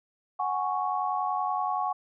sine chord, F# suspended second, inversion none, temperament equal, 740 / 830.6 / 1108.7 Hz, F#5 / G#5 / C#6, 0 / 0 / 0 cents, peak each -30 / -31 / -30 dBFS, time 0.39-1.93 s, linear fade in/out 10 ms, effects none

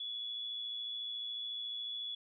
sine tone with amplitude modulation, 3404 Hz, G#7, 42 cents sharp, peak -36 dBFS, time 0-2.15 s, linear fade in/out 5 ms, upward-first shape sine, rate 114 Hz, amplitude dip 45%, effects none

